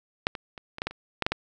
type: clicks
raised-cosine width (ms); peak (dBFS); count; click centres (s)
0.3; -6 / -18 / -24 / -21 / -12 / -13 / -26 / -9 / -7 / -10; 10; 0.269 / 0.352 / 0.578 / 0.784 / 0.819 / 0.87 / 0.91 / 1.223 / 1.265 / 1.32
effects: none